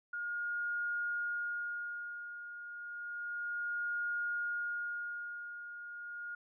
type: tone with tremolo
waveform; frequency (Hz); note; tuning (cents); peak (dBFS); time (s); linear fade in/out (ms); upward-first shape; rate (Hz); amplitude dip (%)
sine; 1426; F6; +36; -33; 0.13-6.35; 5; sine; 0.31; 70
effects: none

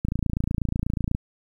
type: click train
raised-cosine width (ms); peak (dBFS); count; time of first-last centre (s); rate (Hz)
5; -12; 32; 0.05-1.149; 28.2
effects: 9-bit

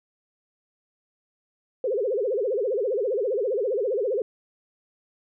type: tone with vibrato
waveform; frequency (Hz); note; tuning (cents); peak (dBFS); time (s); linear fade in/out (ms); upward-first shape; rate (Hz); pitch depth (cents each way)
sine; 457.8; A#4; -31; -22; 1.84-4.22; 2; sine; 15; 270
effects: none

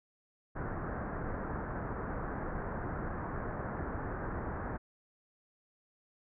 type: low-pass noise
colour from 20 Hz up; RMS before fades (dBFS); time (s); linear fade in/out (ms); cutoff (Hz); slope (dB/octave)
pink; -38; 0.55-4.78; 20; 1700; 48
effects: none

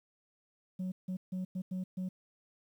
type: tone bursts at uneven times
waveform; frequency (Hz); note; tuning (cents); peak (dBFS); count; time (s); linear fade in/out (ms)
sine; 185; F#3; 0; -31; 6; 0.79-0.92 / 1.08-1.17 / 1.32-1.45 / 1.55-1.62 / 1.71-1.84 / 1.97-2.09; 10
effects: tanh soft clip ceiling -33 dBFS + 11-bit

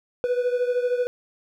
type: beating tone pair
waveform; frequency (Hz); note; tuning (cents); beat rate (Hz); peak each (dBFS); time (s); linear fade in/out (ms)
triangle; 490 / 503; B4 / B4; -14 / +32; 13; -20 / -25; 0.24-1.07; 0
effects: none

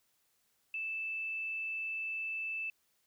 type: tone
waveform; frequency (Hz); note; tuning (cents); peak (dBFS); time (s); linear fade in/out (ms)
sine; 2637; E7; 0; -35; 0.74-2.7; 2
effects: white hiss -75 dBFS RMS until 3.06 s

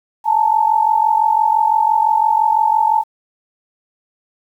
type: tone pair together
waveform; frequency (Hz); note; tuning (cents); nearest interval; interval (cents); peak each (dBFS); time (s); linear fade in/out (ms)
sine; 859 / 904.9; A5 / A5; -42 / +48; minor second; 90; -14; 0.24-3.04; 50
effects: 8-bit

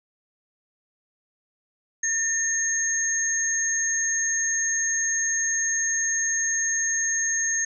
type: tone pair together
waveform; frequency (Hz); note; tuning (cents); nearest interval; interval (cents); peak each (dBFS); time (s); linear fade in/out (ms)
sine; 1814 / 6464; A#6 / G#8; -48 / -48; octave + minor seventh; 2200; -27 / -23; 2.03-7.65; 5
effects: none

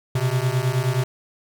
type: beating tone pair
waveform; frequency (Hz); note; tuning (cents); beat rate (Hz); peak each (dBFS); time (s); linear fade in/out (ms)
square; 123.5 / 133; B2 / C3; 0 / +29; 9.5; -23; 0.15-1.04; 5
effects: none

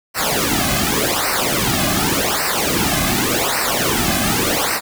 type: noise with flanger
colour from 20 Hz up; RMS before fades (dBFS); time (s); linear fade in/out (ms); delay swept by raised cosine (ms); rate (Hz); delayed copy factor
pink; -18; 0.14-4.81; 50; 0.29 to 2.19; 0.87; -0.9
effects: none

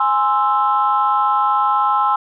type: chord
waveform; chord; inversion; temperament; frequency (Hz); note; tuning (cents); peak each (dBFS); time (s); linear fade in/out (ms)
sine; Ab augmented; none; equal; 830.6 / 1046.5 / 1318.5; Ab5 / C6 / E6; 0 / 0 / 0; -17; 0-2.16; 5
effects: tanh soft clip ceiling -5 dBFS

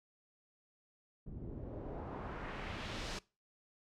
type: noise with low-pass filter sweep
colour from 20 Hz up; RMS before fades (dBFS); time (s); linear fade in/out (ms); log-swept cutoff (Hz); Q
pink; -44; 1.26-3.19; 5; 210 to 6200; 1.2
effects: noise-tail reverb RT60 0.3 s tail -22 dB re dry

